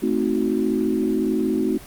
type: chord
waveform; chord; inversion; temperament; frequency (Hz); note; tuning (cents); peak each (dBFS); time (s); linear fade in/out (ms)
sine; A diminished seventh; none; equal with one note detuned; 220 / 261.6 / 316 / 370; A3 / C4 / Eb4 / Gb4; 0 / 0 / +27 / 0; -24; 0.02-1.78; 10
effects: pink hiss -42 dBFS RMS until 1.86 s + Opus 32 kbps